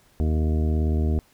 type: harmonic tone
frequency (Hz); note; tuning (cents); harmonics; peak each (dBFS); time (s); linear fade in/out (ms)
77.78; D#2; 0; 1 / 2 / 3 / 4 / 5 / 6 / 8 / 9; -20 / -31 / -29 / -34 / -34 / -40 / -42 / -44; 0.2-1.19; 0
effects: pink hiss -59 dBFS RMS until 1.33 s